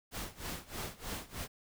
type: noise with tremolo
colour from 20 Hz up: pink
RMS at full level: -39 dBFS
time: 0.11-1.48 s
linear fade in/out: 50 ms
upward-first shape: sine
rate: 3.2 Hz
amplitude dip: 90%
effects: none